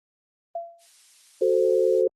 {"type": "tone with exponential decay", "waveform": "sine", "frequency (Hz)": 680, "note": "F5", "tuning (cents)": -46, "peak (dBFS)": -25, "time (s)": [0.55, 0.87], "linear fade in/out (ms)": 5, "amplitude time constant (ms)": 68}
{"type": "noise", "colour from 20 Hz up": "violet", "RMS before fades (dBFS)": -40, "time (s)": [0.78, 2.04], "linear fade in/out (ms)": 50}
{"type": "chord", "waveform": "sine", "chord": "F# diminished", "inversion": "none", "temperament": "equal", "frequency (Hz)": [370, 440, 523.3], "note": ["F#4", "A4", "C5"], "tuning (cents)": [0, 0, 0], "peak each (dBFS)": -22, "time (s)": [1.41, 2.08], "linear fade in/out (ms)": 10}
{"effects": ["low-pass 6000 Hz 12 dB/octave", "Opus 24 kbps"]}